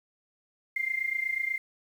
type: tone with amplitude modulation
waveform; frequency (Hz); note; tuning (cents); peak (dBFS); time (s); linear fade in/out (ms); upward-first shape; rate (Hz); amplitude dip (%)
sine; 2101; C7; +7; -24; 0.76-1.58; 5; sine; 28.2; 80
effects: 9-bit